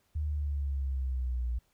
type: exponential sweep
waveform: sine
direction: down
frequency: 76.7 to 59 Hz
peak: -29 dBFS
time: 0.15-1.59 s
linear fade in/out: 10 ms
effects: pink hiss -72 dBFS RMS until 1.73 s